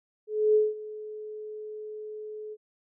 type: tone with ADSR envelope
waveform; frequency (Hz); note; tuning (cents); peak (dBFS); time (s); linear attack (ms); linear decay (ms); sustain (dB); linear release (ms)
sine; 427.6; A4; -49; -17; 0.27-2.57; 280; 190; -19; 45
effects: none